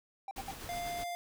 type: tone bursts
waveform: triangle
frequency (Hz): 784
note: G5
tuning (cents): 0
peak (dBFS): -36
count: 3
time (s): 0.28-0.511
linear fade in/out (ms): 2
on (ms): 31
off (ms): 69
type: noise with tremolo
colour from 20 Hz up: pink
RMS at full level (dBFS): -44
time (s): 0.36-1.04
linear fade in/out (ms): 5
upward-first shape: sine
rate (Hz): 8.1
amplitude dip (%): 35
type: tone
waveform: square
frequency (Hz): 698.5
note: F5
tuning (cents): 0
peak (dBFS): -37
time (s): 0.69-1.15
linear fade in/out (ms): 0
effects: none